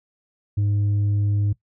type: tone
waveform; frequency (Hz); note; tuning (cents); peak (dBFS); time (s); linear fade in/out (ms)
sine; 102.4; G#2; -24; -15; 0.57-1.53; 10
effects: noise-tail reverb RT60 0.1 s tail -19 dB re dry + tanh soft clip ceiling -17 dBFS